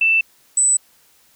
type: tone pair in turn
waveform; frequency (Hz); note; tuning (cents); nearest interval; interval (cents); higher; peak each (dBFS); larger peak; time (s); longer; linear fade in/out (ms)
sine; 2660 / 7971; E7 / B8; +15 / +15; octave + perfect fifth; 1900; second; -12; neither; 0.01-0.21 / 0.57-0.77; neither; 5
effects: white hiss -55 dBFS RMS until 1.35 s